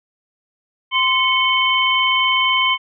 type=tone cluster; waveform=sine; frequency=1040 / 2204 / 3080 Hz; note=C6 / C#7 / G7; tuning=-11 / -11 / -31 cents; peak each=-18 dBFS; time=0.91-2.78 s; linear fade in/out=50 ms; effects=none